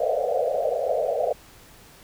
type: band-pass noise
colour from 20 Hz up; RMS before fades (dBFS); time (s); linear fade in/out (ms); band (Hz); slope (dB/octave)
pink; -24; 0-1.33; 5; 460 to 720; 96
effects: pink hiss -50 dBFS RMS until 2.03 s